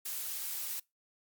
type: noise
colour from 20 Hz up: blue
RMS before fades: -38 dBFS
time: 0.05-0.8 s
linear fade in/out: 10 ms
effects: noise-tail reverb RT60 0.2 s tail -23 dB re dry + Opus 48 kbps